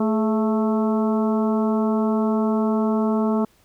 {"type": "harmonic tone with a mistuned harmonic", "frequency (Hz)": 220, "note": "A3", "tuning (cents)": 0, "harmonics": [1, 2, 3, 4, 5, 6], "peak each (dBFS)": [-19, -25, -29, -31, -33, -35], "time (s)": [0, 3.45], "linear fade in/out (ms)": 5, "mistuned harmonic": 2, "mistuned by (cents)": -60, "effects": ["pink hiss -59 dBFS RMS until 3.64 s"]}